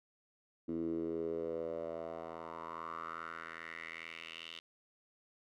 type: tone with band-pass filter sweep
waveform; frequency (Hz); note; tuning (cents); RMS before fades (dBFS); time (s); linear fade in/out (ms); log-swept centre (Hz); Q
10% pulse; 82.41; E2; 0; -42; 0.68-4.6; 10; 290 to 3200; 4.6
effects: none